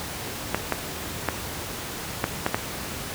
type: clicks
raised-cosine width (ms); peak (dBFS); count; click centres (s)
0.5; -6; 6; 0.546 / 0.723 / 1.287 / 2.241 / 2.464 / 2.545
effects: pink hiss -33 dBFS RMS until 3.14 s + high-pass 60 Hz 12 dB/octave